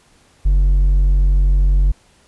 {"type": "tone with hard clipping", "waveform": "sine", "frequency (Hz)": 46.25, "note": "F#1", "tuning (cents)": 0, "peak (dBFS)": -11, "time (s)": [0.45, 1.92], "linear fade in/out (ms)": 10, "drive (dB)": 3, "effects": ["pink hiss -53 dBFS RMS until 2.27 s", "resampled to 24000 Hz"]}